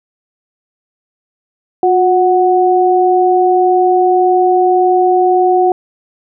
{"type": "tone pair together", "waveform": "sine", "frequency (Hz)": [360.9, 739], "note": ["F#4", "F#5"], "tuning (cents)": [-43, -2], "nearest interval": "octave", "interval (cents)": 1241, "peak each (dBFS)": -10, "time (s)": [1.83, 5.72], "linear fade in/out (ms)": 2, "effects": []}